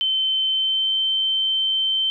sine tone with pitch glide, 3082 to 3102 Hz, G7 to G7, -30 to -19 cents, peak -18 dBFS, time 0.01-2.1 s, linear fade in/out 0 ms, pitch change +11 cents, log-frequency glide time 0.49-0.95 s, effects none

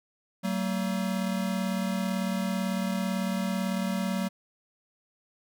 square tone pair together, 189.4 / 227.4 Hz, F#3 / A#3, +41 / -43 cents, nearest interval minor third, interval 316 cents, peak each -29 / -33 dBFS, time 0.43-4.29 s, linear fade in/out 20 ms, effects none

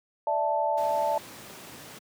sine chord, D suspended second, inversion none, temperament equal, 587.3 / 659.3 / 880 Hz, D5 / E5 / A5, 0 / 0 / 0 cents, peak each -29 / -29 / -26 dBFS, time 0.27-1.18 s, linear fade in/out 2 ms
pink noise, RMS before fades -44 dBFS, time 0.77-1.99 s, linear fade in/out 10 ms
effects high-pass 150 Hz 12 dB/octave

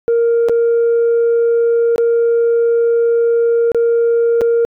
sine tone with dropouts, 466.2 Hz, A#4, in tune, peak -8 dBFS, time 0.08-4.65 s, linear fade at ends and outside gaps 0 ms, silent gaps 0.486-0.495 / 1.96-1.981 / 3.718-3.747 / 4.41-4.416 s, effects tanh soft clip ceiling -8 dBFS

